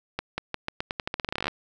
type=accelerating click train; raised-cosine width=0.3 ms; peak=-12 dBFS; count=21; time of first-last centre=0.19-1.481 s; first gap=190 ms; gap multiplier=0.86; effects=none